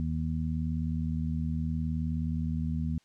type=harmonic tone; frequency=79.3 Hz; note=D#2; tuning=33 cents sharp; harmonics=1 / 2 / 3; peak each=-32 / -32 / -34 dBFS; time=0-2.98 s; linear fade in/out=0 ms; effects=white hiss -67 dBFS RMS until 3.04 s + low-pass 6000 Hz 12 dB/octave